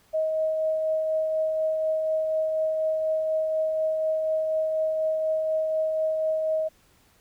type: tone with tremolo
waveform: sine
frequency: 631 Hz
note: D#5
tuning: 24 cents sharp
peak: -21 dBFS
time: 0.13-6.69 s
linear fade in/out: 20 ms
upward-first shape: triangle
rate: 4.1 Hz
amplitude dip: 30%
effects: pink hiss -61 dBFS RMS until 7.2 s